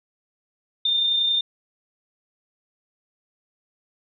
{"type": "tone with amplitude modulation", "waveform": "sine", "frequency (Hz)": 3613, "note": "A7", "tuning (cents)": 45, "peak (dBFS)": -17, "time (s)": [0.85, 1.41], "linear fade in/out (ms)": 5, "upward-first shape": "sine", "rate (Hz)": 30.7, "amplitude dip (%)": 30, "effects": []}